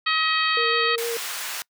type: harmonic tone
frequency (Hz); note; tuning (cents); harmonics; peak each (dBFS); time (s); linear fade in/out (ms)
635; D#5; +35; 2 / 3 / 4 / 5 / 6 / 7; -24 / -26 / -27 / -28 / -29 / -29; 0.06-0.96; 10
type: tone with vibrato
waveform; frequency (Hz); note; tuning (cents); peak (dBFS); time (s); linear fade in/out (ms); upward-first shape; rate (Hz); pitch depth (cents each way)
sine; 466.2; A#4; 0; -25; 0.57-1.17; 2; square; 6.5; 12
type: high-pass noise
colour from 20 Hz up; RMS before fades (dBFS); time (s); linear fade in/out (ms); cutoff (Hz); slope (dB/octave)
pink; -31; 0.98-1.62; 0; 1300; 12
effects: noise-tail reverb RT60 0.1 s tail -25 dB re dry